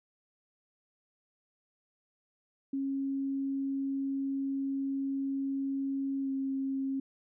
sine tone with pitch glide, 272.9 to 269.6 Hz, C#4 to C#4, -27 to -48 cents, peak -30 dBFS, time 2.73-7 s, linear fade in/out 5 ms, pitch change -21 cents, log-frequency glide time 6.21-6.3 s, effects none

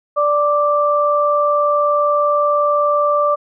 sine tone pair together, 586.3 / 1174.7 Hz, D5 / D6, -3 / 0 cents, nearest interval octave, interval 1203 cents, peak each -15 dBFS, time 0.16-3.36 s, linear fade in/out 20 ms, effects none

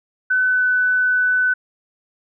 sine tone with pitch glide, 1510 to 1499.6 Hz, F#6 to F#6, +35 to +23 cents, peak -14 dBFS, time 0.3-1.54 s, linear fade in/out 10 ms, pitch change -12 cents, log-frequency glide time 0.44-0.66 s, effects none

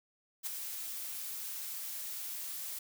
blue noise with ADSR envelope, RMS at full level -35 dBFS, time 0.43-2.79 s, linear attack 34 ms, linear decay 12 ms, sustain -6 dB, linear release 6 ms, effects none

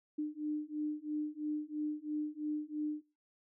sine beating tone pair, 300 / 303 Hz, D4 / D#4, +37 / -46 cents, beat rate 3 Hz, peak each -38 / -38 dBFS, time 0.18-3.02 s, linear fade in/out 10 ms, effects noise-tail reverb RT60 0.3 s tail -23 dB re dry

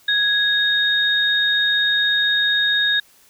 sine tone pair together, 1661.2 / 3723 Hz, G#6 / A#7, 0 / -3 cents, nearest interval octave + major second, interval 1397 cents, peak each -18 dBFS, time 0.08-3 s, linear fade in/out 5 ms, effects white hiss -53 dBFS RMS until 3.29 s

